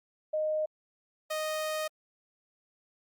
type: tone pair in turn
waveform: sine / sawtooth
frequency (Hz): 618 / 621.1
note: D#5 / D#5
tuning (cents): -12 / -3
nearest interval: unison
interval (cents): 9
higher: second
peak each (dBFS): -27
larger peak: neither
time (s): 0.33-0.66 / 1.3-1.88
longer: second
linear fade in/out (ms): 10
effects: Opus 48 kbps